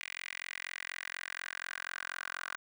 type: tone with high-pass filter sweep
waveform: 10% pulse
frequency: 44.14 Hz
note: F1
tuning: 19 cents sharp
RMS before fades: -42 dBFS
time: 0.01-2.56 s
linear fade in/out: 0 ms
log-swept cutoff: 2200 to 1400 Hz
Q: 3.9
effects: none